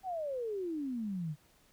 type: exponential sweep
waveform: sine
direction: down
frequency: 784 to 144.4 Hz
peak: -34 dBFS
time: 0.03-1.36 s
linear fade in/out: 50 ms
effects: pink hiss -66 dBFS RMS until 1.72 s